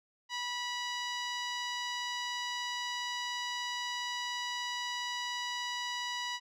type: tone with low-pass filter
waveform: 10% pulse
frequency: 977 Hz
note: B5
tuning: 19 cents flat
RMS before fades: -37 dBFS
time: 0.29-6.4 s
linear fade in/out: 50 ms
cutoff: 5800 Hz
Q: 0.66
effects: none